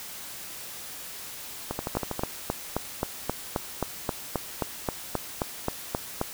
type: two click trains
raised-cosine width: 1 ms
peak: -15 / -11 dBFS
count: 7 / 17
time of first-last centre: 1.71-2.194 / 1.97-6.214 s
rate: 12.4 / 3.77 Hz
effects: white hiss -40 dBFS RMS until 6.33 s